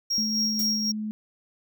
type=tone with tremolo; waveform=triangle; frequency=5590 Hz; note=F8; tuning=1 cent sharp; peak=-21 dBFS; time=0.1-0.92 s; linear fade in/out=10 ms; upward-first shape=sine; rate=3.9 Hz; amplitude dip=45%
type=tone with pitch glide; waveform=sine; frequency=216.5 to 214.3 Hz; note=A3 to A3; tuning=-28 to -45 cents; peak=-28 dBFS; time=0.18-1.11 s; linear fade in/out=0 ms; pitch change=-17 cents; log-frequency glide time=0.42-0.83 s
type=noise with exponential decay; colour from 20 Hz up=violet; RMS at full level=-28 dBFS; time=0.59-0.78 s; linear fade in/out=2 ms; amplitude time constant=41 ms
effects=none